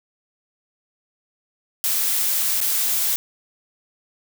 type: noise with dropouts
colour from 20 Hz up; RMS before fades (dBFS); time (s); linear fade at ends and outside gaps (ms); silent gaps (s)
blue; -21; 1.84-3.16; 0; 2.604-2.613
effects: none